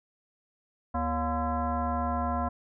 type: tone with frequency modulation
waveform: sine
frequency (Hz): 392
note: G4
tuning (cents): 0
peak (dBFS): -26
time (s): 0.94-2.49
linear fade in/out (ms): 10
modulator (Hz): 317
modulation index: 2.5
effects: none